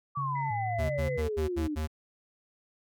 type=exponential sweep; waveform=sine; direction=down; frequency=1174.7 to 290 Hz; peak=-30 dBFS; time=0.15-1.76 s; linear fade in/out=20 ms
type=tone with vibrato; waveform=sine; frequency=123.47 Hz; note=B2; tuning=in tune; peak=-33 dBFS; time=0.17-1.17 s; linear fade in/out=5 ms; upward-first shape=square; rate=1.5 Hz; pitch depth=200 cents each way
type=tone with pitch glide; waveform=sine; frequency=2017 to 2030 Hz; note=B6 to B6; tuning=+36 to +47 cents; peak=-40 dBFS; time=0.35-1.22 s; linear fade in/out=10 ms; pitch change=+11 cents; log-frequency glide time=0.87-1.07 s
type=tone bursts; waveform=square; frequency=77.78 Hz; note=D#2; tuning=in tune; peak=-30 dBFS; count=6; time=0.78-1.875 s; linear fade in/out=20 ms; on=120 ms; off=75 ms
effects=none